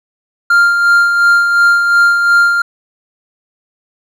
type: tone with tremolo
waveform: triangle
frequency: 1396.9 Hz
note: F6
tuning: in tune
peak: -3 dBFS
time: 0.5-2.62 s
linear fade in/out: 5 ms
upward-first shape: sine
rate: 2.8 Hz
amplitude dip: 45%
effects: none